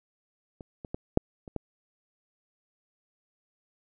clicks, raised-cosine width 2 ms, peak -29 / -26 / -19 / -6 / -29 / -18 dBFS, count 6, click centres 0.608 / 0.848 / 0.945 / 1.174 / 1.478 / 1.563 s, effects none

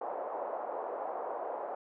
pink band-pass noise, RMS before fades -38 dBFS, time 0.01-1.75 s, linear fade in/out 5 ms, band 520 to 890 Hz, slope 24 dB/octave, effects none

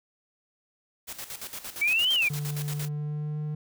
white noise with tremolo, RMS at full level -37 dBFS, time 1.07-2.89 s, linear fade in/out 20 ms, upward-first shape square, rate 8.7 Hz, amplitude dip 70%
sine exponential two-way sweep, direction up then down, 2256 to 3200 to 2300 Hz, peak -21 dBFS, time 1.81-2.29 s, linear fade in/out 10 ms, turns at 2.12 s
triangle tone with pitch glide, 147 to 151.13 Hz, D3 to D3, +2 to +50 cents, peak -27 dBFS, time 2.3-3.55 s, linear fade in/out 5 ms, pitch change +48 cents, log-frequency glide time 2.67-3.39 s
effects none

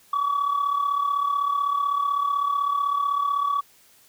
sine tone with amplitude modulation, 1138 Hz, C#6, 45 cents sharp, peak -16 dBFS, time 0.13-3.61 s, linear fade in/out 5 ms, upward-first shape sine, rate 35.9 Hz, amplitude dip 70%, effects tanh soft clip ceiling -17 dBFS + white hiss -56 dBFS RMS until 4.08 s

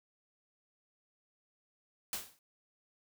white noise with exponential decay, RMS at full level -34 dBFS, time 2.13-2.39 s, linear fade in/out 1 ms, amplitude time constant 55 ms, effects none

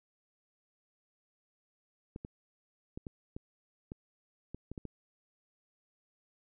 clicks, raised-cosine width 3 ms, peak -28 dBFS, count 10, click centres 2.161 / 2.249 / 2.975 / 3.068 / 3.365 / 3.919 / 4.546 / 4.716 / 4.778 / 4.853 s, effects none

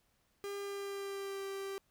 45% pulse tone with pitch glide, 401.5 to 391.4 Hz, G4 to G4, +41 to -3 cents, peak -39 dBFS, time 0.44-1.78 s, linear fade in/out 0 ms, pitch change -44 cents, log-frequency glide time 0.57-1.45 s, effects pink hiss -75 dBFS RMS until 1.9 s

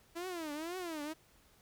sawtooth tone with vibrato, 329.6 Hz, E4, in tune, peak -35 dBFS, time 0.15-1.14 s, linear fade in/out 20 ms, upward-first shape triangle, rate 2 Hz, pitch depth 240 cents each way, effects pink hiss -66 dBFS RMS until 1.61 s

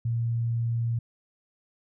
sine tone, 116.54 Hz, A#2, in tune, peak -24 dBFS, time 0.05-0.99 s, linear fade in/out 5 ms, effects none

